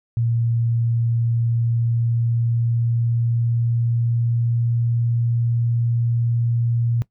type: tone with pitch glide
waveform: sine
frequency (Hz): 116.54 to 117.69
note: A#2 to A#2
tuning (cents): 0 to +17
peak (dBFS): -17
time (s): 0.17-7.02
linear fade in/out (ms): 0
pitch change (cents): +17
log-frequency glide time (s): 1.27-4.8
effects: noise-tail reverb RT60 0.1 s tail -19 dB re dry